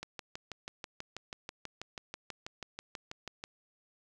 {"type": "click train", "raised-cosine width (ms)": 0.2, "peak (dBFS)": -23, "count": 22, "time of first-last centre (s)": [0.03, 3.439], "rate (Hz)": 6.16, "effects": []}